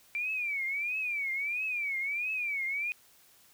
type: tone with vibrato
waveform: sine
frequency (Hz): 2338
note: D7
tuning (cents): -8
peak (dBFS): -30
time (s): 0.15-2.92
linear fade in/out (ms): 0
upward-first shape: triangle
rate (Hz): 1.5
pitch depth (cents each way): 190
effects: white hiss -61 dBFS RMS until 3.53 s